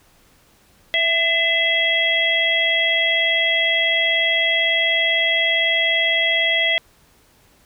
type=harmonic tone with a mistuned harmonic; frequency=659.3 Hz; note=E5; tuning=in tune; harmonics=1 / 3 / 4 / 5; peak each=-25 / -18 / -26 / -20 dBFS; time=0.94-6.78 s; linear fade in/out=0 ms; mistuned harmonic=3; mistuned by=+36 cents; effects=pink hiss -55 dBFS RMS until 7.65 s